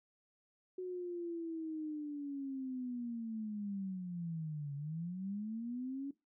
sine linear two-way sweep, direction down then up, 370 to 140 to 282.8 Hz, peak -38 dBFS, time 0.78-6.11 s, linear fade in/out 5 ms, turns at 4.75 s, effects noise-tail reverb RT60 0.2 s tail -17 dB re dry

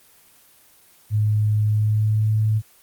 sine tone with pitch glide, 106.3 to 108.47 Hz, G#2 to A2, +41 to -24 cents, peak -16 dBFS, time 1.1-2.62 s, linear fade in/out 50 ms, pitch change +35 cents, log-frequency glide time 1.64-2.35 s, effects white hiss -53 dBFS RMS until 2.82 s + Opus 24 kbps

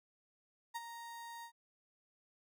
35% pulse tone with ADSR envelope, 932.3 Hz, A#5, in tune, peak -36 dBFS, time 0.74-1.52 s, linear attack 20 ms, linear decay 32 ms, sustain -9 dB, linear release 82 ms, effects none

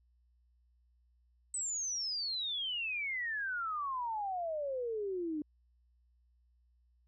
sine exponential sweep, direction down, 8170 to 293.7 Hz, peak -34 dBFS, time 1.54-5.42 s, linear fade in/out 2 ms, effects added 60 Hz sine -67 dBFS peak until 7.07 s

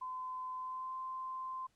sine tone with pitch glide, 1023 to 1039.1 Hz, C6 to C6, -39 to -12 cents, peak -39 dBFS, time 0.01-1.67 s, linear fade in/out 10 ms, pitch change +27 cents, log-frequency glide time 0.56-0.95 s, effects pink hiss -75 dBFS RMS until 1.75 s + low-pass 10000 Hz 12 dB/octave

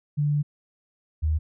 sine tone pair in turn, 146.83 / 77.78 Hz, D3 / D#2, 0 / 0 cents, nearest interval major seventh, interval 1100 cents, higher first, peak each -20 dBFS, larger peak neither, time 0.17-0.43 / 1.22-1.39 s, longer first, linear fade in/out 20 ms, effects none

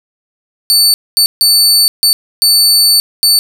sawtooth tone bursts at uneven times, 4500 Hz, C#8, 25 cents sharp, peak -3 dBFS, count 6, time 0.7-0.94 / 1.17-1.26 / 1.41-1.88 / 2.03-2.13 / 2.42-3 / 3.23-3.39 s, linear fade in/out 0 ms, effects none

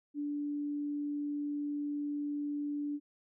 sine tone, 291.3 Hz, D4, 14 cents flat, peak -33 dBFS, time 0.14-3 s, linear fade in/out 50 ms, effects none

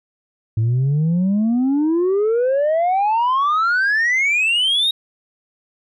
sine exponential sweep, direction up, 107.7 to 3808 Hz, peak -12 dBFS, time 0.57-4.91 s, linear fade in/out 5 ms, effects tanh soft clip ceiling -13 dBFS

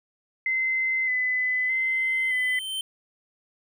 sine tone with vibrato, 2036 Hz, C7, 48 cents flat, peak -22 dBFS, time 0.46-2.59 s, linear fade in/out 2 ms, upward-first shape square, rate 0.81 Hz, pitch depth 22 cents each way
square tone with exponential growth, 3101 Hz, G7, 19 cents flat, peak -27 dBFS, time 1.38-2.81 s, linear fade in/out 2 ms, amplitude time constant 310 ms
effects none

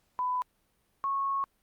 sine tone pair in turn, 999 / 1098.7 Hz, B5 / C#6, +20 / -16 cents, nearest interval major second, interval 164 cents, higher second, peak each -27 dBFS, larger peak neither, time 0.19-0.42 / 1.04-1.44 s, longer second, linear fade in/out 0 ms, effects pink hiss -72 dBFS RMS until 1.62 s + Opus 48 kbps

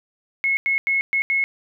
sine tone bursts at uneven times, 2179 Hz, C#7, 30 cents flat, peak -17 dBFS, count 5, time 0.44-0.57 / 0.66-0.78 / 0.87-1.01 / 1.13-1.22 / 1.3-1.44 s, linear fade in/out 0 ms, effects none

